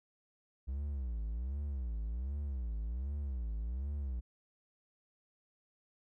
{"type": "tone with vibrato", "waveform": "triangle", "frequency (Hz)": 62.6, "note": "B1", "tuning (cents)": 24, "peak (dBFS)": -33, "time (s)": [0.67, 4.21], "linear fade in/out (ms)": 20, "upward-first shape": "sine", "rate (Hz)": 1.3, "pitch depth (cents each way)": 260, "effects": []}